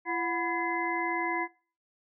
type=tone cluster; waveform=sine; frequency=339.2 / 730 / 993 / 1699 / 2055 Hz; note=E4 / F#5 / B5 / G#6 / C7; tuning=+50 / -24 / +9 / +39 / -32 cents; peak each=-34 / -36 / -33 / -38 / -33 dBFS; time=0.05-1.48 s; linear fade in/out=50 ms; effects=noise-tail reverb RT60 0.4 s tail -21 dB re dry